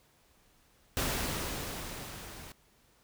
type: noise with level ramp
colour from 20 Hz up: pink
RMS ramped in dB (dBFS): -31 to -48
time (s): 0.97-2.52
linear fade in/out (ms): 0
effects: pink hiss -66 dBFS RMS until 3.03 s